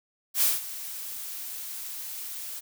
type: noise with ADSR envelope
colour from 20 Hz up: blue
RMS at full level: -21 dBFS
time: 0.34-2.61 s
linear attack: 85 ms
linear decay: 180 ms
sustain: -16 dB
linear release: 28 ms
effects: none